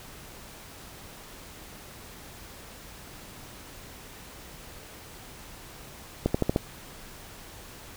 accelerating click train, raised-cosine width 2 ms, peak -9 dBFS, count 5, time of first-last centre 6.26-6.561 s, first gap 85 ms, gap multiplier 0.92, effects pink hiss -46 dBFS RMS until 7.96 s

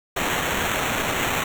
blue noise with sample-and-hold, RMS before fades -24 dBFS, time 0.16-1.44 s, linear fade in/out 5 ms, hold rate 4900 Hz, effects none

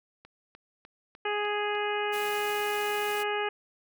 click train, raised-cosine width 0.3 ms, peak -33 dBFS, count 6, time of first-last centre 0.25-1.752 s, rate 3.33 Hz
harmonic tone, 415.3 Hz, G#4, in tune, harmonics 1 / 2 / 3 / 4 / 5 / 6 / 7, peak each -31 / -33 / -37 / -36 / -39 / -38 / -39 dBFS, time 1.25-3.49 s, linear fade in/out 5 ms
white high-pass noise, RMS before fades -42 dBFS, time 2.12-3.24 s, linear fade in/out 20 ms, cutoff 110 Hz, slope 24 dB/octave
effects none

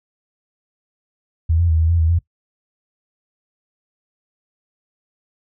sine tone with pitch steps, 81.4 / 85.7 / 80.3 / 80.9 / 84.8 / 80.6 / 85.1 Hz, E2 / F2 / E2 / E2 / E2 / E2 / F2, -21 / -32 / -45 / -32 / +50 / -38 / -44 cents, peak -13 dBFS, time 1.49-2.19 s, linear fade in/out 10 ms, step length 100 ms, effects noise-tail reverb RT60 0.1 s tail -19 dB re dry

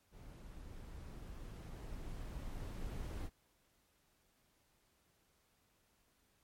brown noise with level ramp, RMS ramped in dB -53 to -42 dBFS, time 0.11-3.3 s, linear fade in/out 50 ms, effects pink hiss -75 dBFS RMS until 6.43 s + MP3 64 kbps

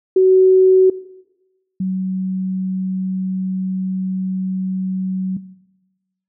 sine tone pair in turn, 375.3 / 187.65 Hz, F#4 / F#3, +25 / +25 cents, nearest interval octave, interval 1200 cents, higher first, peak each -8 / -17 dBFS, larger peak first, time 0.16-0.9 / 1.8-5.37 s, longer second, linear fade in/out 5 ms, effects noise-tail reverb RT60 1.0 s tail -18 dB re dry

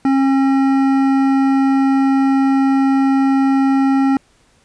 triangle tone with hard clipping, 270.4 Hz, C#4, 43 cents flat, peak -13 dBFS, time 0.05-4.17 s, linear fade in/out 2 ms, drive 16 dB, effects pink hiss -55 dBFS RMS until 4.64 s + resampled to 22050 Hz

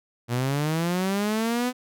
sawtooth linear sweep, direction up, 116.54 to 253.6 Hz, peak -19 dBFS, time 0.28-1.73 s, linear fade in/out 50 ms, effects none

